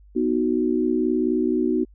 sine chord, B major, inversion none, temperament equal, 246.9 / 311.1 / 370 Hz, B3 / D#4 / F#4, 0 / 0 / 0 cents, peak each -23 dBFS, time 0.15-1.85 s, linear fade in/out 20 ms, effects added 50 Hz sine -47 dBFS peak until 1.94 s

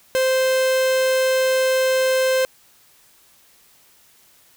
45% pulse tone, 521 Hz, C5, 7 cents flat, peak -16 dBFS, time 0.15-2.45 s, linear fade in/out 0 ms, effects white hiss -54 dBFS RMS until 4.56 s

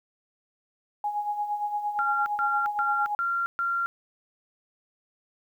sine tone with tremolo, 830.6 Hz, G#5, in tune, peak -24 dBFS, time 1.04-3.15 s, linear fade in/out 2 ms, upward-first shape sine, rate 8.7 Hz, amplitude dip 60%
sine tone bursts, 1380 Hz, F6, 21 cents flat, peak -24 dBFS, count 5, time 1.99-3.86 s, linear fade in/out 0 ms, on 270 ms, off 130 ms
effects 10-bit

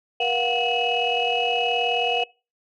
sine tone cluster, 477 / 706 / 745 / 2581 / 2913 Hz, A#4 / F5 / F#5 / E7 / F#7, +40 / +19 / +12 / -37 / -28 cents, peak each -26 dBFS, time 0.2-2.24 s, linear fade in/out 5 ms, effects noise-tail reverb RT60 0.3 s tail -23 dB re dry + tanh soft clip ceiling -12 dBFS

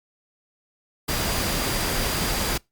sine tone in noise, 4786 Hz, D8, 32 cents sharp, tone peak -35 dBFS, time 1.08-2.58 s, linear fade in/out 10 ms, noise pink, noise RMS -25 dBFS, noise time 1.08-2.58 s, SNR -13 dB, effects noise-tail reverb RT60 0.2 s tail -25 dB re dry + Opus 48 kbps

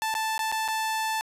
sawtooth tone with dropouts, 880 Hz, A5, in tune, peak -22 dBFS, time 0.02-1.21 s, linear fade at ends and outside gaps 0 ms, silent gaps 0.141-0.151 / 0.379-0.392 / 0.517-0.524 / 0.679-0.685 s, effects resampled to 32000 Hz + 9-bit

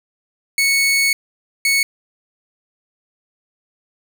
sawtooth tone bursts at uneven times, 2212 Hz, C#7, 4 cents flat, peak -10 dBFS, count 2, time 0.58-1.13 / 1.65-1.83 s, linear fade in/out 2 ms, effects none

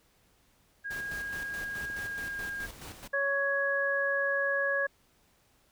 sine tone with pitch glide, 1633 to 1618.9 Hz, G#6 to G#6, -30 to -45 cents, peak -34 dBFS, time 0.84-2.67 s, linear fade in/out 20 ms, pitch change -15 cents, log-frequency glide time 1.88-2.41 s
pink noise with tremolo, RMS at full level -44 dBFS, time 0.9-3.08 s, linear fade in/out 10 ms, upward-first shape square, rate 4.7 Hz, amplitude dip 50%
clicks, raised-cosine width 2 ms, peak -36 dBFS, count 2, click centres 1.901 / 2.426 s
harmonic tone, 557 Hz, C#5, 8 cents sharp, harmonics 1 / 2 / 3, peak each -31 / -38 / -28 dBFS, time 3.13-4.87 s, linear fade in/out 10 ms
effects pink hiss -67 dBFS RMS until 5.71 s

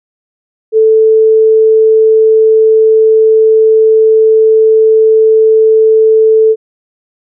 sine tone, 440 Hz, A4, in tune, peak -3 dBFS, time 0.72-6.56 s, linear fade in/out 50 ms, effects none

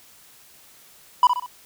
triangle tone with echo, 987.8 Hz, B5, in tune, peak -8 dBFS, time 1.23-1.27 s, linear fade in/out 2 ms, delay 64 ms, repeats 3, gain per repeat -7 dB, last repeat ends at 1.462 s, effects white hiss -51 dBFS RMS until 1.65 s

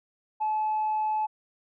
sine tone, 861 Hz, A5, 38 cents flat, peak -23 dBFS, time 0.4-1.27 s, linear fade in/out 20 ms, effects tanh soft clip ceiling -21 dBFS

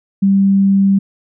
sine tone, 196 Hz, G3, in tune, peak -8 dBFS, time 0.22-0.99 s, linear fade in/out 10 ms, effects none

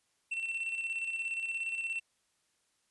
triangle tone with tremolo, 2696 Hz, E7, 38 cents sharp, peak -30 dBFS, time 0.31-2 s, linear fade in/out 10 ms, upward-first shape square, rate 17 Hz, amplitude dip 45%, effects white hiss -75 dBFS RMS until 2.9 s + resampled to 24000 Hz

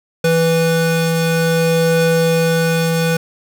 square tone pair together, 164.82 / 493.9 Hz, E3 / B4, 0 / 0 cents, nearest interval octave + perfect fifth, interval 1900 cents, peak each -16 dBFS, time 0.24-3.17 s, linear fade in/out 5 ms, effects none

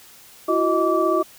sine tone cluster, 334.7 / 370.6 / 627 / 1158 Hz, E4 / F#4 / D#5 / D6, +26 / +3 / +13 / -25 cents, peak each -22 dBFS, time 0.48-1.23 s, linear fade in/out 10 ms, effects white hiss -47 dBFS RMS until 1.38 s

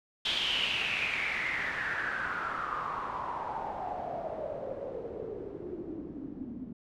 white noise with low-pass filter sweep, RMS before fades -35 dBFS, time 0.25-6.73 s, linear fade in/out 5 ms, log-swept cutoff 3400 to 240 Hz, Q 6.6, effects none

